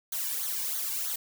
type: noise with flanger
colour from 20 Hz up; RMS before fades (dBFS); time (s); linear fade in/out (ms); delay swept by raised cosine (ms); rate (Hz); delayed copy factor
blue; -32; 0.12-1.16; 5; 0.38 to 1.58; 3.1; -0.8
effects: none